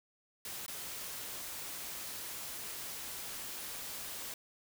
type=noise with dropouts; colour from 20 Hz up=white; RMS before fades=-43 dBFS; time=0.45-4.34 s; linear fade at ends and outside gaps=2 ms; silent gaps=0.663-0.68 s; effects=none